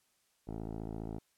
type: tone with low-pass filter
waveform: 10% pulse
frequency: 54.8 Hz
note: A1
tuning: 6 cents flat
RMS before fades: -41 dBFS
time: 0.47-1.19 s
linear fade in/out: 10 ms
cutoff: 580 Hz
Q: 1.8
effects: white hiss -74 dBFS RMS until 1.37 s + low-pass 12000 Hz 12 dB/octave